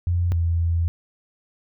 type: tone pair in turn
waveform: sine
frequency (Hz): 87.31 / 84.18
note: F2 / E2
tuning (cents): 0 / +37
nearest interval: minor second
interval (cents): 63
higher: first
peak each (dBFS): -18 / -18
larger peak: neither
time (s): 0.07-0.32 / 0.32-0.88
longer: second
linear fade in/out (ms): 0
effects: none